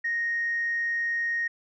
sine tone, 1864.7 Hz, A#6, in tune, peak -24 dBFS, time 0.04-1.48 s, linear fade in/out 10 ms, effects tanh soft clip ceiling -20 dBFS

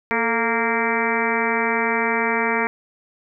harmonic tone with a mistuned harmonic, 231.4 Hz, A#3, 13 cents flat, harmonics 1 / 2 / 3 / 4 / 5 / 6 / 7 / 8 / 9 / 10, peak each -27 / -25 / -30 / -25 / -30 / -29 / -30 / -27 / -28 / -27 dBFS, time 0.11-2.67 s, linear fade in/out 0 ms, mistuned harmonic 2, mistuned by -62 cents, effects none

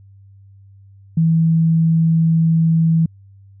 sine tone, 163.2 Hz, E3, 17 cents flat, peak -11 dBFS, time 1.17-3.06 s, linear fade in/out 5 ms, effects added 98 Hz sine -42 dBFS peak until 3.6 s

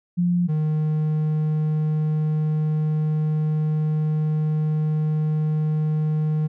sine / triangle tone pair in turn, 175.6 / 154.07 Hz, F3 / D#3, +10 / -17 cents, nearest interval major second, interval 227 cents, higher first, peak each -17 dBFS, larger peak neither, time 0.17-0.48 / 0.48-6.48 s, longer second, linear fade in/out 20 ms, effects none

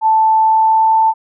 sine tone with pitch glide, 880 to 886.6 Hz, A5 to A5, 0 to +13 cents, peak -8 dBFS, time 0.01-1.14 s, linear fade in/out 50 ms, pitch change +13 cents, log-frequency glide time 0.39-0.97 s, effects none

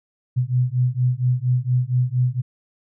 sine beating tone pair, 123.3 / 127.6 Hz, B2 / C3, -2 / -43 cents, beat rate 4.3 Hz, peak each -20 dBFS, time 0.36-2.42 s, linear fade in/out 20 ms, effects none

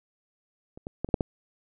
clicks, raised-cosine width 2 ms, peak -30 / -22 / -15 / -25 / -7 / -12 dBFS, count 6, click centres 0.775 / 0.869 / 1.046 / 1.089 / 1.142 / 1.208 s, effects none

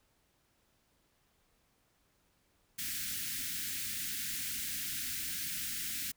white band-stop noise, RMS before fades -38 dBFS, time 2.78-6.12 s, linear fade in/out 10 ms, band 300 to 1500 Hz, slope 48 dB/octave, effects pink hiss -73 dBFS RMS until 6.16 s

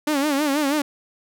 sawtooth tone with vibrato, 288.7 Hz, D4, 30 cents flat, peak -15 dBFS, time 0.07-0.82 s, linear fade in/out 5 ms, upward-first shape sine, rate 6.2 Hz, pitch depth 110 cents each way, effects none

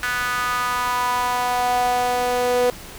sawtooth tone with high-pass filter sweep, 246.9 Hz, B3, in tune, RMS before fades -21 dBFS, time 0.03-2.7 s, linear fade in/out 0 ms, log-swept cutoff 1500 to 510 Hz, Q 4.5, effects pink hiss -38 dBFS RMS until 2.98 s

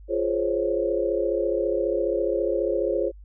sine chord, Db major seventh, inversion first, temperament just, 346.5 / 415.8 / 519.7 / 554.4 Hz, F4 / Ab4 / C5 / Db5, -14 / +2 / -12 / 0 cents, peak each -27 dBFS, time 0.08-3.12 s, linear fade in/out 50 ms, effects added 50 Hz sine -42 dBFS peak until 3.24 s

